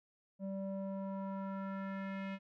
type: tone with low-pass filter sweep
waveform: square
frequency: 194.1 Hz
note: G3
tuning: 17 cents flat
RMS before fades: -41 dBFS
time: 0.39-2.39 s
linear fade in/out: 50 ms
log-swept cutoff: 480 to 2500 Hz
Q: 2.2
effects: none